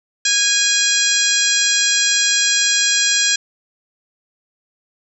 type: harmonic tone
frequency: 822 Hz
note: G#5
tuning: 18 cents flat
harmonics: 2 / 3 / 4 / 5 / 6 / 7 / 8 / 9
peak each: -21 / -24 / -21 / -22 / -24 / -20 / -26 / -20 dBFS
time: 0.25-3.36 s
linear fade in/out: 5 ms
effects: none